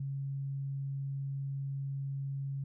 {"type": "tone", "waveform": "sine", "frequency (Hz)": 137.6, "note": "C#3", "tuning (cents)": -12, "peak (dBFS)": -34, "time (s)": [0, 2.64], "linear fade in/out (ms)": 5, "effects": []}